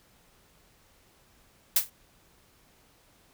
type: noise with exponential decay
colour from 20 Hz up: blue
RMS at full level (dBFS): -17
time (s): 1.76-1.9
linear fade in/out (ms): 5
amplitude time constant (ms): 29
effects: pink hiss -62 dBFS RMS until 3.33 s